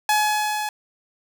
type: tone with level ramp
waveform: sawtooth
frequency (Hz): 847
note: G#5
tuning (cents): +34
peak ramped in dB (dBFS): -12 to -21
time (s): 0.09-0.69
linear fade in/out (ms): 2
effects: none